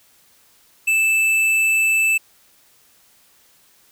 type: tone with tanh clipping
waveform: sine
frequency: 2637 Hz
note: E7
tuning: in tune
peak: -16 dBFS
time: 0.87-2.18 s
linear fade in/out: 10 ms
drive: 12 dB
effects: white hiss -55 dBFS RMS until 3.91 s